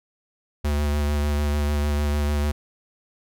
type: tone with vibrato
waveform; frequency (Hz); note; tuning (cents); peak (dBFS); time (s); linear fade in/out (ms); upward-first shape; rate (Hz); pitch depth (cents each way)
square; 73.42; D2; 0; -21; 0.64-2.52; 10; sine; 6.7; 21
effects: none

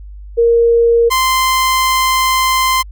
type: tone pair in turn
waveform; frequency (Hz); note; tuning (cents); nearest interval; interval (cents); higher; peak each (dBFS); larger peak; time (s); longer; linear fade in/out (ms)
sine / sawtooth; 466.8 / 1040.1; A#4 / C6; +2 / -11; octave + major second; 1387; second; -7; neither; 0.37-1.1 / 1.1-2.83; second; 20
effects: added 50 Hz sine -29 dBFS peak until 2.91 s

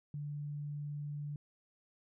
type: tone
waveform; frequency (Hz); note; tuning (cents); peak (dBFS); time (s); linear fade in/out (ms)
sine; 146.4; D3; -5; -38; 0.14-1.36; 2
effects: none

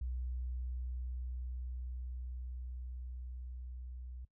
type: tone with level ramp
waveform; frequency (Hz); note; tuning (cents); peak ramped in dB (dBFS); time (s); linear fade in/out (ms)
sine; 62.2; B1; +13; -36 to -44; 0.01-4.25; 5
effects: noise-tail reverb RT60 0.1 s tail -18 dB re dry

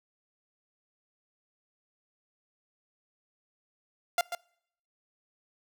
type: tone with echo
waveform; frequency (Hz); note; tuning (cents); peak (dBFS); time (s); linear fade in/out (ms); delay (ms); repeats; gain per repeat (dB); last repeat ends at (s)
sawtooth; 696; F5; -6; -19; 4.18-4.21; 2; 140; 1; -9; 4.35
effects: noise-tail reverb RT60 0.7 s tail -25 dB re dry

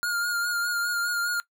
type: tone with vibrato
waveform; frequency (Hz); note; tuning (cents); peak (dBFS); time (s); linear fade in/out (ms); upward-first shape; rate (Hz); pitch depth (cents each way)
square; 1418; F6; +26; -25; 0.03-1.4; 0; sine; 4.9; 29
effects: noise-tail reverb RT60 0.1 s tail -18 dB re dry

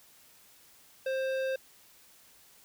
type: tone with hard clipping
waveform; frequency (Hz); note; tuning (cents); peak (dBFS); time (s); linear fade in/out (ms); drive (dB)
sine; 528; C5; +16; -31; 1.06-1.56; 5; 13
effects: white hiss -59 dBFS RMS until 2.64 s

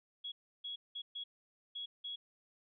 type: tone bursts at uneven times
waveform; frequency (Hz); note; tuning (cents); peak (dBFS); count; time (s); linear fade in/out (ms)
sine; 3336; G#7; +7; -40; 6; 0.24-0.32 / 0.64-0.76 / 0.95-1.02 / 1.15-1.24 / 1.75-1.86 / 2.04-2.16; 10
effects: none

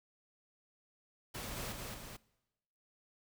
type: noise with echo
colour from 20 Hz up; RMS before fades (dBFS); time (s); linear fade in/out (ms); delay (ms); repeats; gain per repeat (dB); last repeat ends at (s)
pink; -43; 1.34-1.73; 10; 220; 2; -3; 2.17
effects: noise-tail reverb RT60 1.0 s tail -22 dB re dry

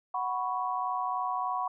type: chord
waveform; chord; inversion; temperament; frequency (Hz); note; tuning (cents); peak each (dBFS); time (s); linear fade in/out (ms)
sine; F# suspended fourth; none; just; 740 / 986.7 / 1110; F#5 / B5 / C#6; 0 / -2 / +2; -33; 0.14-1.68; 5
effects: none

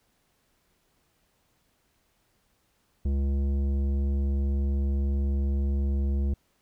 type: tone with tanh clipping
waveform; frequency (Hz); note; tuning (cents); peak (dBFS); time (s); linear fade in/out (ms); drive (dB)
triangle; 69.3; C#2; 0; -25; 3.05-6.34; 5; 16
effects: pink hiss -70 dBFS RMS until 6.61 s

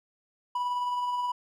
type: tone with tremolo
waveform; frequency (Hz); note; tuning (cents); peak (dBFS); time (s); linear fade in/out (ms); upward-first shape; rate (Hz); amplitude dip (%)
triangle; 983; B5; -8; -24; 0.55-1.32; 5; sine; 19; 30
effects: none

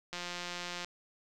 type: click train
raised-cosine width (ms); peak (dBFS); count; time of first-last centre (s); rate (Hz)
0.2; -22; 127; 0.13-0.846; 176
effects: none

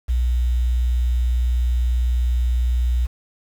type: tone with quantisation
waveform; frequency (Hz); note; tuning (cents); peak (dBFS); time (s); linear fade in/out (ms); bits
sine; 60.8; B1; -26; -16; 0.08-3.07; 20; 7
effects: none

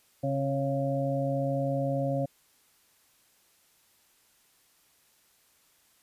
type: harmonic tone with a mistuned harmonic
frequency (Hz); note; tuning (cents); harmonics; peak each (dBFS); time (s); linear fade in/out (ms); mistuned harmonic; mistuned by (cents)
138.1; C#3; -6; 1 / 2 / 4 / 5; -30 / -33 / -30 / -36; 0.23-2.26; 10; 2; -30
effects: white hiss -65 dBFS RMS until 6.02 s + resampled to 32000 Hz

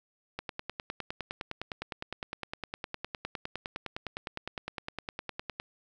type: click train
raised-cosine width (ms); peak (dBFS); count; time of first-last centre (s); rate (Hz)
0.3; -19; 52; 0.39-5.599; 9.79
effects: none

